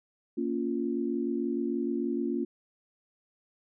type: chord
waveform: sine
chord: Bb minor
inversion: none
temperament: just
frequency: 233.1 / 279.7 / 349.6 Hz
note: Bb3 / Db4 / F4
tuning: 0 / +16 / +2 cents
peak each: -32 dBFS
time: 0.37-2.45 s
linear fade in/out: 10 ms
effects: none